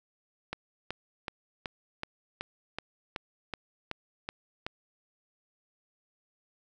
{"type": "click train", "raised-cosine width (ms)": 0.3, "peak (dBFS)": -18, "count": 12, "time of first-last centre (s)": [0.53, 4.665], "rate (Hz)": 2.66, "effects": []}